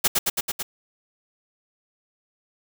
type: noise with echo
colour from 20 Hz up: white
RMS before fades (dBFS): -18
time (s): 0.04-0.08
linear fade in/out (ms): 10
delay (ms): 110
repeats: 5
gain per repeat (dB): -2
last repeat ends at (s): 0.63
effects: none